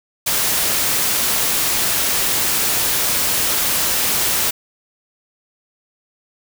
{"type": "noise", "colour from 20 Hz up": "white", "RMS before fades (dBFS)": -18, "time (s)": [0.26, 4.51], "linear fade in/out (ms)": 10, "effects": []}